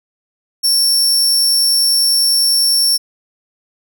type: tone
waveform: sawtooth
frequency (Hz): 5450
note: F8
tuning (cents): -43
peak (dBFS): -8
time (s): 0.63-2.98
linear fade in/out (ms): 20
effects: none